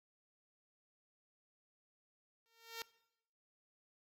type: tone with exponential growth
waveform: 5% pulse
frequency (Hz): 458.1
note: A#4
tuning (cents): -30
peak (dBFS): -28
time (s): 2.46-2.82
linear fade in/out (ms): 0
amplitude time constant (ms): 78
effects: noise-tail reverb RT60 0.8 s tail -20 dB re dry + MP3 64 kbps